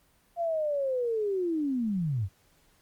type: linear sweep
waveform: sine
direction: down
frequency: 697 to 85.5 Hz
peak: -26 dBFS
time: 0.36-2.29 s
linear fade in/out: 50 ms
effects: pink hiss -65 dBFS RMS until 2.81 s + Opus 24 kbps